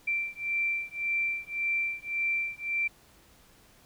sine beating tone pair, 2349 / 2350.8 Hz, D7 / D7, 0 / +1 cents, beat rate 1.8 Hz, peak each -31 dBFS, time 0.07-2.88 s, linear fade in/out 10 ms, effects pink hiss -59 dBFS RMS until 3.85 s

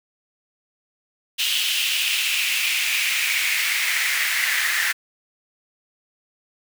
pink noise with high-pass filter sweep, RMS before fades -22 dBFS, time 1.38-4.93 s, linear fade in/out 20 ms, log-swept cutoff 3000 to 1800 Hz, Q 4.2, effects none

